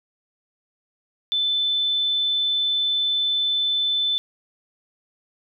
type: tone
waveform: sine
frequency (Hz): 3520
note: A7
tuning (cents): 0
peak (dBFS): -19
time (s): 1.32-4.18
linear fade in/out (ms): 0
effects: none